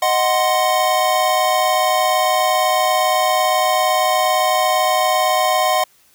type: chord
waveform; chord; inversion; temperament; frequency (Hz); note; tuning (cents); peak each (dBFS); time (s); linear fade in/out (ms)
square; C diminished; first; equal; 622.3 / 740 / 1046.5; Eb5 / Gb5 / C6; 0 / 0 / 0; -20 / -18 / -20; 0.02-5.84; 5
effects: white hiss -54 dBFS RMS until 6.14 s